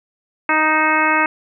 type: harmonic tone with a mistuned harmonic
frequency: 311.1 Hz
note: D#4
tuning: in tune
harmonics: 1 / 2 / 3 / 4 / 5 / 6 / 7 / 8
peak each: -23 / -25 / -19 / -20 / -20 / -23 / -21 / -23 dBFS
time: 0.49-1.26 s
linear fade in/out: 2 ms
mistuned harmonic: 8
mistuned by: +63 cents
effects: none